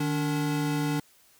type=tone pair together; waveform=square; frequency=152.2 / 288.1 Hz; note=D#3 / D4; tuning=-38 / -33 cents; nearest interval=major seventh; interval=1105 cents; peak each=-29 / -29 dBFS; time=0-1 s; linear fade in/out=5 ms; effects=white hiss -60 dBFS RMS until 1.39 s